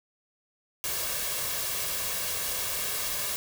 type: noise with comb filter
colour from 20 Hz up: white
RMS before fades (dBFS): -31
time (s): 0.84-3.36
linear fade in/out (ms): 0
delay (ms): 1.8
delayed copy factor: +0.55
effects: none